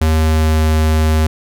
square tone with pitch glide, 79 to 78.36 Hz, D#2 to D#2, +27 to +13 cents, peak -11 dBFS, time 0.01-1.27 s, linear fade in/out 5 ms, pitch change -14 cents, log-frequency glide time 0.14-0.62 s, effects none

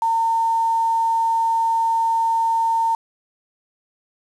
sine tone with quantisation, 910 Hz, A#5, 42 cents flat, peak -16 dBFS, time 0.02-2.95 s, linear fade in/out 2 ms, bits 6, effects low-pass 9000 Hz 12 dB/octave

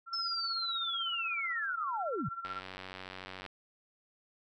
sine tone with tremolo, 1361 Hz, F6, 45 cents flat, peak -35 dBFS, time 0.06-2.63 s, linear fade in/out 50 ms, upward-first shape sine, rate 16 Hz, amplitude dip 75%
sine linear sweep, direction down, 5300 to 98.8 Hz, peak -33 dBFS, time 0.13-2.29 s, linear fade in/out 5 ms
click train, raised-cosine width 0.3 ms, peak -27 dBFS, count 96, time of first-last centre 2.45-3.463 s, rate 93.8 Hz
effects none

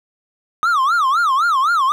triangle tone with vibrato, 1212 Hz, D#6, 46 cents flat, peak -11 dBFS, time 0.63-1.92 s, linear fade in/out 0 ms, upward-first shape sine, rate 3.9 Hz, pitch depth 270 cents each way, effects none

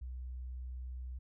sine tone, 62.8 Hz, B1, 30 cents sharp, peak -40 dBFS, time 0.01-1.19 s, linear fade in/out 10 ms, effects none

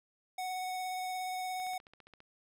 square tone with vibrato, 740 Hz, F#5, in tune, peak -36 dBFS, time 0.38-1.78 s, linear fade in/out 5 ms, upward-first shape sine, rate 17 Hz, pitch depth 12 cents each way
click train, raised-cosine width 0.3 ms, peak -39 dBFS, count 10, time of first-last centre 1.6-2.204 s, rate 14.9 Hz
effects none

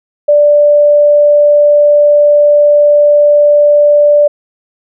sine tone, 587.3 Hz, D5, in tune, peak -3 dBFS, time 0.28-4.28 s, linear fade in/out 10 ms, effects none

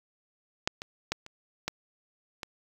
clicks, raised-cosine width 0.2 ms, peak -8 / -20 / -11 / -26 / -13 / -19 dBFS, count 6, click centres 0.675 / 0.819 / 1.12 / 1.264 / 1.68 / 2.432 s, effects 7-bit

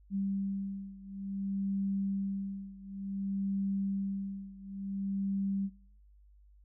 sine beating tone pair, 196 / 196.56 Hz, G3 / G3, 0 / +5 cents, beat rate 0.56 Hz, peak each -35 / -37 dBFS, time 0.1-5.7 s, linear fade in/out 50 ms, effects noise-tail reverb RT60 0.6 s tail -20 dB re dry + added 50 Hz sine -57 dBFS peak until 6.64 s

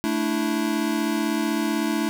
square chord, A suspended fourth, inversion none, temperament equal, 220 / 293.7 / 329.6 Hz, A3 / D4 / E4, 0 / 0 / 0 cents, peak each -27 dBFS, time 0.04-2.09 s, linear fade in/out 0 ms, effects none

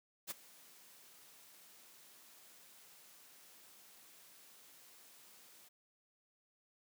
white noise with ADSR envelope, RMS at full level -40 dBFS, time 0.27-5.69 s, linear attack 38 ms, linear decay 17 ms, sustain -21 dB, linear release 13 ms, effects high-pass 150 Hz 12 dB/octave

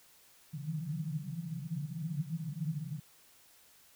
white band-pass noise, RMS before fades -38 dBFS, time 0.53-3 s, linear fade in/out 10 ms, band 140 to 170 Hz, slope 96 dB/octave, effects white hiss -62 dBFS RMS until 3.95 s

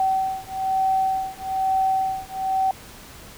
sine beating tone pair, 764 / 765.1 Hz, G5 / G5, -45 / -42 cents, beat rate 1.1 Hz, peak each -23 dBFS, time 0-2.71 s, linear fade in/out 2 ms, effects pink hiss -43 dBFS RMS until 3.37 s

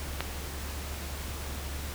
click, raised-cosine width 0.3 ms, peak -13 dBFS, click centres 0.206 s, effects added 71 Hz sine -37 dBFS peak until 1.94 s + pink hiss -40 dBFS RMS until 1.94 s

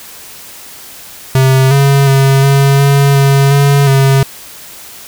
square tone with pitch steps, 132.2 / 139 / 136 / 138.5 / 139.9 / 138.3 / 140.8 / 135.8 Hz, C3 / C#3 / C#3 / C#3 / C#3 / C#3 / C#3 / C#3, +18 / +5 / -33 / -1 / +16 / -4 / +27 / -35 cents, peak -6 dBFS, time 1.35-4.23 s, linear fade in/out 2 ms, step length 360 ms, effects white hiss -32 dBFS RMS until 5.07 s

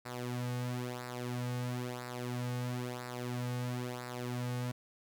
sawtooth tone with flanger, 123.47 Hz, B2, in tune, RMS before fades -38 dBFS, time 0.05-4.72 s, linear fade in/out 10 ms, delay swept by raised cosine 0.31 to 3.01 ms, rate 1 Hz, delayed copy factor -0.7, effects none

